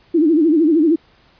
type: tone with vibrato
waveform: sine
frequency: 316.6 Hz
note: D#4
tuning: 30 cents sharp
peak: -10 dBFS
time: 0.14-0.96 s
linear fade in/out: 10 ms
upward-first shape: sine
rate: 13 Hz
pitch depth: 140 cents each way
effects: pink hiss -53 dBFS RMS until 1.39 s + resampled to 11025 Hz